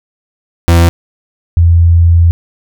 40% pulse / sine tone pair in turn, 84.7 / 84.7 Hz, E2 / E2, +48 / +48 cents, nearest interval unison, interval 0 cents, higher neither, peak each -3 dBFS, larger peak neither, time 0.68-0.89 / 1.57-2.31 s, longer second, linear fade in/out 0 ms, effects none

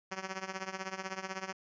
5% pulse tone with tremolo, 190 Hz, F#3, 46 cents sharp, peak -23 dBFS, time 0.11-1.53 s, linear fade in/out 10 ms, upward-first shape triangle, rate 16 Hz, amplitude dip 90%, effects resampled to 16000 Hz

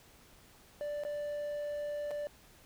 triangle tone with dropouts, 587.3 Hz, D5, in tune, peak -33 dBFS, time 0.81-2.27 s, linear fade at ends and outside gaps 0 ms, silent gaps 1.036-1.05 / 2.108-2.113 s, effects pink hiss -60 dBFS RMS until 2.65 s

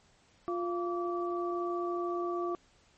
sine tone cluster, 351 / 689 / 1155 Hz, F4 / F5 / D6, +9 / -24 / -29 cents, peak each -32 / -39 / -37 dBFS, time 0.48-2.55 s, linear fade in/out 0 ms, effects pink hiss -65 dBFS RMS until 2.97 s + MP3 32 kbps

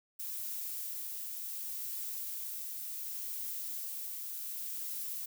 violet noise with tremolo, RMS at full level -39 dBFS, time 0.19-5.26 s, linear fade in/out 10 ms, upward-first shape triangle, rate 0.68 Hz, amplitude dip 25%, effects none

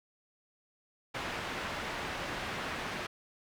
white low-pass noise, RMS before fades -38 dBFS, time 1.14-3.07 s, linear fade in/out 10 ms, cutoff 2100 Hz, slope 12 dB/octave, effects none

